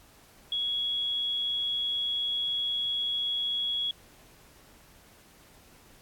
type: tone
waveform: sine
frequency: 3341 Hz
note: G#7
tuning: 10 cents sharp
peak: -27 dBFS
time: 0.52-3.91 s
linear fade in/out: 2 ms
effects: pink hiss -57 dBFS RMS until 6.01 s + AAC 64 kbps